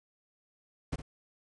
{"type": "noise with echo", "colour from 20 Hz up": "brown", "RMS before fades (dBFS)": -33, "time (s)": [0.92, 0.96], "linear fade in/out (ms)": 10, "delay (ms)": 60, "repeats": 1, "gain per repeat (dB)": -11, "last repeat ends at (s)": 1.02, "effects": ["resampled to 22050 Hz"]}